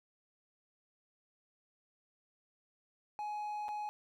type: tone with dropouts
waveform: triangle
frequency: 839 Hz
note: G#5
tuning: 17 cents sharp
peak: -35 dBFS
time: 3.19-3.89 s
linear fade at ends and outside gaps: 0 ms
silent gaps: 3.683-3.689 s
effects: none